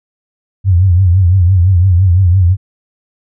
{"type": "tone with vibrato", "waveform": "sine", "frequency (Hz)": 91.3, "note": "F#2", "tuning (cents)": -23, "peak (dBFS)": -5, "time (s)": [0.64, 2.57], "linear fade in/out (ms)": 50, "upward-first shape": "triangle", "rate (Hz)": 5.9, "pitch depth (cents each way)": 140, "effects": []}